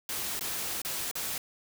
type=noise with dropouts; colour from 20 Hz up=white; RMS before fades=-34 dBFS; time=0.09-1.38 s; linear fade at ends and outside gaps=2 ms; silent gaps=0.394-0.409 / 0.818-0.848 / 1.113-1.154 s; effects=none